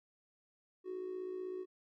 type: tone with amplitude modulation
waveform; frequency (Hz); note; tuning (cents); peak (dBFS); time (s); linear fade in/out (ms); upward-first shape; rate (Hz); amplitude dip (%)
triangle; 370; F#4; 0; -33; 0.84-1.66; 50; sine; 56; 70
effects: tanh soft clip ceiling -34 dBFS